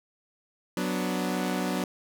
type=chord; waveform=sawtooth; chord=B minor; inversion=second; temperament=equal; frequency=185 / 246.9 / 293.7 Hz; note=F#3 / B3 / D4; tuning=0 / 0 / 0 cents; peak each=-26 / -28 / -29 dBFS; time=0.77-1.84 s; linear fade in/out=2 ms; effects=none